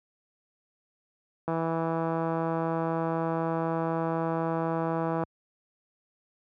click train, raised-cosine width 1 ms, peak -16 dBFS, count 617, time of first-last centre 1.48-5.236 s, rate 164 Hz, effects high-pass 80 Hz 12 dB/octave

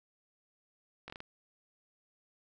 slowing click train, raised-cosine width 0.3 ms, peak -28 dBFS, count 5, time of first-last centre 1.08-1.204 s, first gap 19 ms, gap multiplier 1.34, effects none

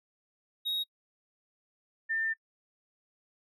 triangle / sine tone pair in turn, 3777 / 1795.9 Hz, A#7 / A6, +22 / +35 cents, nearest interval octave + minor second, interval 1287 cents, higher first, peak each -28 dBFS, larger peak neither, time 0.65-0.84 / 2.09-2.34 s, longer second, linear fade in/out 20 ms, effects noise-tail reverb RT60 0.1 s tail -26 dB re dry

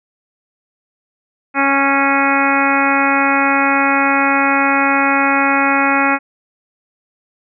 harmonic tone with a mistuned harmonic, 276.4 Hz, C#4, 5 cents flat, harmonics 1 / 2 / 3 / 4 / 5 / 6 / 7 / 8 / 9, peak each -18 / -23 / -18 / -21 / -18 / -22 / -22 / -21 / -21 dBFS, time 1.54-6.19 s, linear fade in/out 50 ms, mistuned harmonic 8, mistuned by -16 cents, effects none

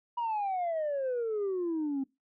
sine exponential sweep, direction down, 970 to 264.2 Hz, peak -27 dBFS, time 0.17-2.04 s, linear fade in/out 10 ms, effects noise-tail reverb RT60 0.2 s tail -20 dB re dry + tanh soft clip ceiling -27 dBFS

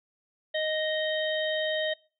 harmonic tone, 622.3 Hz, D#5, in tune, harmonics 1 / 3 / 5 / 6, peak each -28 / -33 / -35 / -36 dBFS, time 0.54-1.94 s, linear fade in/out 10 ms, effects noise-tail reverb RT60 0.4 s tail -25 dB re dry

